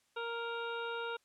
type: harmonic tone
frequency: 466.2 Hz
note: A#4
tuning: in tune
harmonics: 1 / 2 / 3 / 5 / 6 / 7 / 8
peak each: -40 / -43 / -41 / -53 / -49 / -59 / -50 dBFS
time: 0.16-1.17 s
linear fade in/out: 10 ms
effects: white hiss -74 dBFS RMS until 1.24 s + low-pass 9000 Hz 12 dB/octave